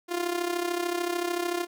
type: tone with amplitude modulation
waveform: sawtooth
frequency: 349.2 Hz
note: F4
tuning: in tune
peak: -20 dBFS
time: 0.08-1.67 s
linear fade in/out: 50 ms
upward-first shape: sine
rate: 33.5 Hz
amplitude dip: 70%
effects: none